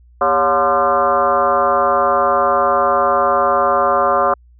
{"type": "tone with frequency modulation", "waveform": "sine", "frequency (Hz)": 880, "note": "A5", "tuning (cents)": 0, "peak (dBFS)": -11, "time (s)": [0.21, 4.34], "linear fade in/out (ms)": 5, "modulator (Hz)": 160, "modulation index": 2.7, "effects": ["added 60 Hz sine -44 dBFS peak until 4.59 s"]}